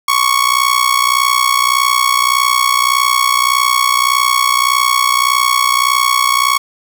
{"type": "tone with amplitude modulation", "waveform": "sawtooth", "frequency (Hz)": 1108.7, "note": "C#6", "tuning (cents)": 0, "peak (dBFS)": -3, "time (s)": [0.08, 6.58], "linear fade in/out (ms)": 5, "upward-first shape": "sine", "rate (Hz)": 61.7, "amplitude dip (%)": 80, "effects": ["7-bit"]}